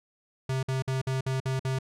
square tone bursts, 131.8 Hz, C3, 13 cents sharp, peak -27 dBFS, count 7, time 0.49-1.788 s, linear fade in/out 5 ms, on 140 ms, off 53 ms, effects low-pass 9000 Hz 12 dB/octave

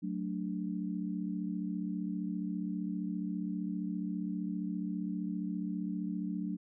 sine chord, D major, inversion first, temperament equal, 185 / 220 / 293.7 Hz, F#3 / A3 / D4, 0 / 0 / 0 cents, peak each -36 / -39 / -39 dBFS, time 0.02-6.57 s, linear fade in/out 20 ms, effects none

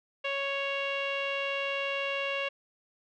sawtooth tone with low-pass filter, 554.4 Hz, C#5, in tune, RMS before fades -32 dBFS, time 0.24-2.49 s, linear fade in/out 10 ms, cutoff 2800 Hz, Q 5, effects none

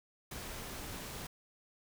pink noise, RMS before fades -44 dBFS, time 0.31-1.27 s, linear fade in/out 5 ms, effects none

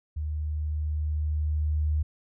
sine tone with level ramp, 76.1 Hz, D#2, 38 cents flat, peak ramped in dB -28 to -22 dBFS, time 0.16-2.03 s, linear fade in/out 10 ms, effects none

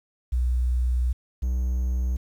sine / triangle tone pair in turn, 61.74 / 62.53 Hz, B1 / B1, 0 / +22 cents, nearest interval unison, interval 22 cents, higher second, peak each -20 dBFS, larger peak neither, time 0.32-1.13 / 1.42-2.17 s, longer first, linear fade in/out 10 ms, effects 9-bit

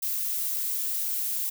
violet noise, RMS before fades -29 dBFS, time 0.02-1.5 s, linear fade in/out 10 ms, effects none

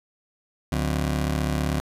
25% pulse ring-modulated tone, 109.3 Hz, A2, 11 cents flat, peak -16 dBFS, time 0.72-1.8 s, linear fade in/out 0 ms, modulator 36.9 Hz, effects resampled to 32000 Hz

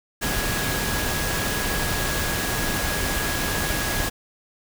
sine tone in noise, 1661.2 Hz, G#6, in tune, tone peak -31 dBFS, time 0.21-4.1 s, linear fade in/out 20 ms, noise pink, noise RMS -25 dBFS, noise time 0.21-4.1 s, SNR -9 dB, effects none

